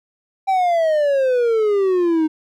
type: exponential sweep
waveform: triangle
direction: down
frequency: 783 to 308.1 Hz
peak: -12 dBFS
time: 0.47-2.28 s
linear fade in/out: 20 ms
effects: none